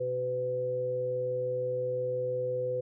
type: harmonic tone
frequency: 125.8 Hz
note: B2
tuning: 32 cents sharp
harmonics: 1 / 3 / 4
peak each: -40 / -41 / -29 dBFS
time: 0-2.81 s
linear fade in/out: 10 ms
effects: none